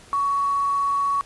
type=tone with quantisation; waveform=sine; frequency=1121 Hz; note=C#6; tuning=19 cents sharp; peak=-19 dBFS; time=0.13-1.21 s; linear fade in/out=0 ms; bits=7; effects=pink hiss -48 dBFS RMS until 1.25 s + resampled to 24000 Hz